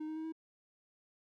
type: tone with pitch steps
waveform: triangle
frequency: 309.2 / 313.2 / 317.2 / 321.2 Hz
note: D#4 / D#4 / D#4 / E4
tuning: -11 / +11 / +33 / -45 cents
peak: -36 dBFS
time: 0-0.324 s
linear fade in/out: 10 ms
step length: 81 ms
effects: none